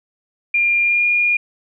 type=tone with pitch glide; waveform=sine; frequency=2400 to 2425 Hz; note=D7 to D#7; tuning=+37 to -45 cents; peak=-13 dBFS; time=0.54-1.37 s; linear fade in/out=5 ms; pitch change=+18 cents; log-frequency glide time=0.84-1.06 s; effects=none